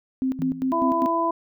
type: tone with tremolo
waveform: sine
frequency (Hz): 261.6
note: C4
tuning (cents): 0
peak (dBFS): -20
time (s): 0.22-1.06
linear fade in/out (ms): 0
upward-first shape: square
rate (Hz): 5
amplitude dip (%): 75
type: tone with exponential decay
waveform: sine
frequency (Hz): 164.81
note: E3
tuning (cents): 0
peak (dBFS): -26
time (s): 0.39-0.95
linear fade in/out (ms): 0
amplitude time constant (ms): 120
type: harmonic tone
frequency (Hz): 333.7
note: E4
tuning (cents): +21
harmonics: 1 / 2 / 3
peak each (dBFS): -26 / -26 / -22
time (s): 0.72-1.31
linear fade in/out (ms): 5
effects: none